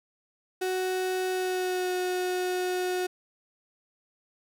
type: tone with pitch glide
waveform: 35% pulse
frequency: 371.2 to 364.6 Hz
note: F#4 to F#4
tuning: +6 to -25 cents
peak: -25 dBFS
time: 0.61-3.07 s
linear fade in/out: 10 ms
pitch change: -31 cents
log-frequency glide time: 1.3-1.92 s
effects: none